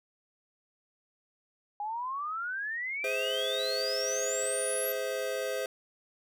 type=exponential sweep; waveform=sine; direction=up; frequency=812 to 11990 Hz; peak=-32 dBFS; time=1.8-4.92 s; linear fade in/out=2 ms
type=chord; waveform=square; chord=Ab augmented; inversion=none; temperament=just; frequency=415.3 / 519.1 / 648.9 Hz; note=Ab4 / C5 / E5; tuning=0 / -14 / -27 cents; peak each=-38 / -34 / -38 dBFS; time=3.04-5.66 s; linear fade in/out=2 ms
effects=none